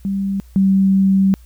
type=tone pair in turn; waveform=sine; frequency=196 / 193.19 Hz; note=G3 / G3; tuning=0 / -25 cents; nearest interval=unison; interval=25 cents; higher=first; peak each=-17 / -10 dBFS; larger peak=second; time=0.05-0.4 / 0.56-1.34 s; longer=second; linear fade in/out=0 ms; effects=added 60 Hz sine -40 dBFS peak until 1.45 s + white hiss -55 dBFS RMS until 1.45 s